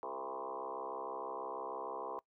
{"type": "tone with frequency modulation", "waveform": "sine", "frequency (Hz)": 736, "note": "F#5", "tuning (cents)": -9, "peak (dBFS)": -39, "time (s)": [0.03, 2.19], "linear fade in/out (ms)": 0, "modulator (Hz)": 66.3, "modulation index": 5.4, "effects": ["noise-tail reverb RT60 0.1 s tail -21 dB re dry"]}